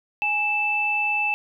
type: tone pair together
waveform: sine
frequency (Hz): 832 / 2641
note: G#5 / E7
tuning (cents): +3 / +3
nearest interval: octave + minor sixth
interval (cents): 2000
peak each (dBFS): -27 / -21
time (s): 0.22-1.34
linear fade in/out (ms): 0
effects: none